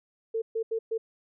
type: tone bursts at uneven times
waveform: sine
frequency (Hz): 449.5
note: A4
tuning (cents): +37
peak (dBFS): -26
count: 4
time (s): 0.34-0.42 / 0.55-0.63 / 0.71-0.79 / 0.91-0.98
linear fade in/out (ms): 10
effects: none